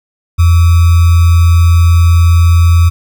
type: tone with sample-and-hold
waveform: sine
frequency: 84.7 Hz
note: E2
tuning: 48 cents sharp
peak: -3 dBFS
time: 0.38-2.9 s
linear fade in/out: 20 ms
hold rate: 1225 Hz
effects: none